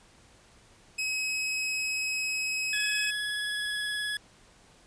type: tone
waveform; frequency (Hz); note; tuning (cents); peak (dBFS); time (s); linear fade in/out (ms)
sawtooth; 2553; D#7; +44; -25; 0.98-3.11; 10
type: tone with vibrato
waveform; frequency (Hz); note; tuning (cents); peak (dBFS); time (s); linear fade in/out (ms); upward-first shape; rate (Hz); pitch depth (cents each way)
25% pulse; 1687; G#6; +27; -26; 2.73-4.17; 2; square; 19; 10
effects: pink hiss -58 dBFS RMS until 4.86 s + resampled to 22050 Hz